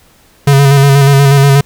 square tone with vibrato, 139.2 Hz, C#3, 8 cents sharp, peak -4 dBFS, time 0.47-1.61 s, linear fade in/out 5 ms, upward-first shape square, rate 8.3 Hz, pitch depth 28 cents each way, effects pink hiss -46 dBFS RMS until 1.65 s

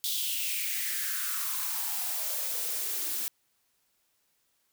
blue noise with high-pass filter sweep, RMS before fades -32 dBFS, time 0.04-3.28 s, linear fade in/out 0 ms, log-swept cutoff 3700 to 270 Hz, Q 4.5, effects white hiss -73 dBFS RMS until 4.72 s

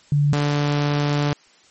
sine / sawtooth tone pair in turn, 145 / 145.72 Hz, D3 / D3, -22 / -13 cents, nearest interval unison, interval 9 cents, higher second, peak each -14 dBFS, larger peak neither, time 0.12-0.33 / 0.33-1.33 s, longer second, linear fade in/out 2 ms, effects white hiss -53 dBFS RMS until 1.7 s + MP3 32 kbps

